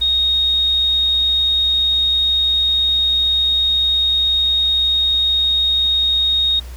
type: tone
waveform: sine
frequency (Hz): 3729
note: A#7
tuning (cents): 0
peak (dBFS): -13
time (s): 0.01-6.6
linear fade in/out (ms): 10
effects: added 61 Hz sine -29 dBFS peak until 6.76 s + pink hiss -42 dBFS RMS until 6.76 s